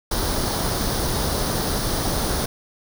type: noise with comb filter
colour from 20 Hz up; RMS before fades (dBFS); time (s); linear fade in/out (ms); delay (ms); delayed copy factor
pink; -23; 0.11-2.46; 5; 0.2; +0.6
effects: none